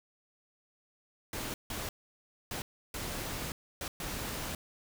pink noise bursts at uneven times, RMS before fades -38 dBFS, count 6, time 1.33-1.54 / 1.7-1.89 / 2.51-2.62 / 2.94-3.52 / 3.81-3.88 / 4-4.55 s, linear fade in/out 2 ms, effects none

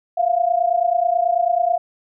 sine tone pair together, 681.8 / 711 Hz, F5 / F5, -42 / +31 cents, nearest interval minor second, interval 73 cents, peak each -18 dBFS, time 0.17-1.78 s, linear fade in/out 10 ms, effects none

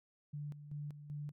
sine tone with tremolo, 146.83 Hz, D3, in tune, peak -40 dBFS, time 0.33-1.32 s, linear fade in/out 10 ms, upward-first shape square, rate 2.6 Hz, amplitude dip 65%, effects none

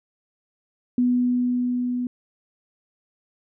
sine tone with level ramp, 246.9 Hz, B3, in tune, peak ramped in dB -16 to -23 dBFS, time 0.98-2.07 s, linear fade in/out 2 ms, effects none

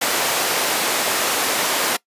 pink high-pass noise, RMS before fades -20 dBFS, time 0.01-1.97 s, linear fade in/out 10 ms, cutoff 440 Hz, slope 12 dB/octave, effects noise-tail reverb RT60 0.1 s tail -22 dB re dry + resampled to 32000 Hz

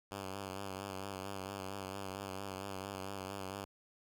5% pulse tone with vibrato, 97.1 Hz, G2, 16 cents flat, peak -30 dBFS, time 0.11-3.65 s, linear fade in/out 5 ms, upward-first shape sine, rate 4.4 Hz, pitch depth 51 cents each way, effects none

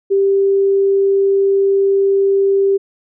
sine tone, 393.1 Hz, G4, 5 cents sharp, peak -10 dBFS, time 0.1-2.78 s, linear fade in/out 20 ms, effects none

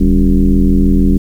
sine tone with frequency modulation, 111.2 Hz, A2, 19 cents sharp, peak -6 dBFS, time 0-1.18 s, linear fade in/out 10 ms, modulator 86.5 Hz, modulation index 2.2, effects 7-bit

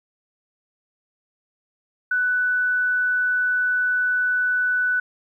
sine tone, 1490 Hz, F#6, 12 cents sharp, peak -18 dBFS, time 2.11-5 s, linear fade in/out 5 ms, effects 10-bit

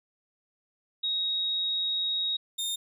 sine / sawtooth tone pair in turn, 3779 / 3654 Hz, A#7 / A#7, +23 / -35 cents, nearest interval minor second, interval 58 cents, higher first, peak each -26 dBFS, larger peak neither, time 1.03-2.37 / 2.58-2.76 s, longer first, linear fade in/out 10 ms, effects none

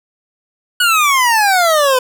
25% pulse exponential sweep, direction down, 1480 to 499.3 Hz, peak -6 dBFS, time 0.8-1.99 s, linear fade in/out 5 ms, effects 7-bit

